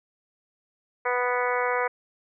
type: harmonic tone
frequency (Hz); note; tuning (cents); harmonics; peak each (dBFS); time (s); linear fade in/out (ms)
246.9; B3; 0; 2 / 3 / 4 / 5 / 6 / 7 / 8 / 9; -27 / -32 / -29 / -32 / -32 / -36 / -33 / -35; 1.05-1.88; 10
effects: none